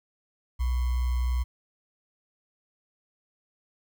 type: tone with sample-and-hold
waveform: sine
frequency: 61.74 Hz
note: B1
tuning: in tune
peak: -23 dBFS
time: 0.59-1.44 s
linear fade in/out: 20 ms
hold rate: 1050 Hz
effects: none